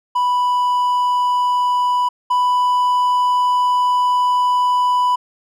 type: tone pair in turn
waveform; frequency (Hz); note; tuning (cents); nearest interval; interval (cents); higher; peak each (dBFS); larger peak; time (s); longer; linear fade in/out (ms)
triangle; 987.8 / 991.2; B5 / B5; 0 / +6; unison; 6; second; -12 / -11; second; 0.15-2.09 / 2.3-5.16; second; 10
effects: none